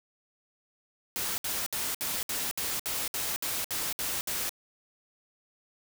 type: noise bursts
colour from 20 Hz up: white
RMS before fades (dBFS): -32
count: 12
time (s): 1.16-4.493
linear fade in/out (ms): 0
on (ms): 220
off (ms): 63
effects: none